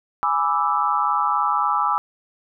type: chord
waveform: sine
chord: E dominant seventh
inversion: first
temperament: equal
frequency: 830.6 / 987.8 / 1174.7 / 1318.5 Hz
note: G#5 / B5 / D6 / E6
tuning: 0 / 0 / 0 / 0 cents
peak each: -24 / -24 / -22 / -23 dBFS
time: 0.23-1.98 s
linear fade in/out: 0 ms
effects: none